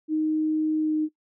sine tone with pitch glide, 311 to 308.7 Hz, D#4 to D#4, -1 to -14 cents, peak -21 dBFS, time 0.08-1.09 s, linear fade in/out 50 ms, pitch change -13 cents, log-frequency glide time 0.79-0.94 s, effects noise-tail reverb RT60 0.1 s tail -19 dB re dry

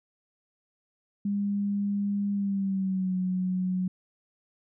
sine tone with pitch glide, 202 to 184.17 Hz, G#3 to F#3, -48 to -8 cents, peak -25 dBFS, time 1.25-3.88 s, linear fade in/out 5 ms, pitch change -160 cents, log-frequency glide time 2.32-3.16 s, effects none

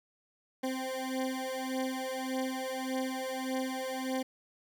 20% pulse beating tone pair, 260 / 261.7 Hz, C4 / C4, -11 / 0 cents, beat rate 1.7 Hz, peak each -31 dBFS, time 0.63-4.23 s, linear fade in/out 10 ms, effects none

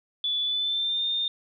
sine tone with pitch glide, 3457 to 3629 Hz, A7 to A#7, -31 to -47 cents, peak -24 dBFS, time 0.24-1.28 s, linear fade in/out 2 ms, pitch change +84 cents, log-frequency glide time 0.42-1.05 s, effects none

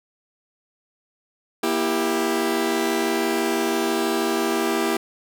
sawtooth chord, E diminished, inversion second, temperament just, 237.3 / 329.6 / 395.6 Hz, Bb3 / E4 / G4, +31 / 0 / +16 cents, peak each -23 / -20 / -20 dBFS, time 1.63-4.97 s, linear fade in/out 5 ms, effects none

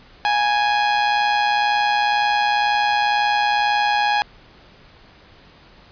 sawtooth tone with amplitude modulation, 830 Hz, G#5, 1 cent flat, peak -10 dBFS, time 0.25-4.22 s, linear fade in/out 0 ms, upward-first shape sine, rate 122 Hz, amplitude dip 45%, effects pink hiss -48 dBFS RMS until 5.91 s + resampled to 11025 Hz

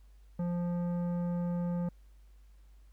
triangle tone with tanh clipping, 174.61 Hz, F3, in tune, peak -32 dBFS, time 0.39-1.89 s, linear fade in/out 5 ms, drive 16 dB, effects added 50 Hz sine -54 dBFS peak until 2.92 s + pink hiss -73 dBFS RMS until 2.92 s

